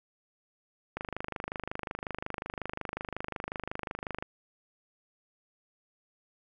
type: click train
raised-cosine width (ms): 0.5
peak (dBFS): -19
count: 84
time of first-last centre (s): 0.97-4.225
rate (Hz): 25.5
effects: none